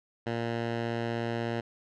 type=tone with low-pass filter; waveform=10% pulse; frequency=116.54 Hz; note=A#2; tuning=in tune; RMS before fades=-32 dBFS; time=0.26-1.61 s; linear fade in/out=10 ms; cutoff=3200 Hz; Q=0.74; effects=none